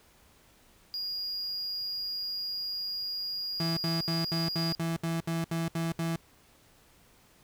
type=tone; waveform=triangle; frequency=4853 Hz; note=D#8; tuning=44 cents flat; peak=-31 dBFS; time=0.94-4.75 s; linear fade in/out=0 ms
type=tone bursts; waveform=35% pulse; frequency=165.5 Hz; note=E3; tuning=7 cents sharp; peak=-27 dBFS; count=11; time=3.6-6.16 s; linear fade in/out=2 ms; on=170 ms; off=69 ms
effects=pink hiss -61 dBFS RMS until 7.43 s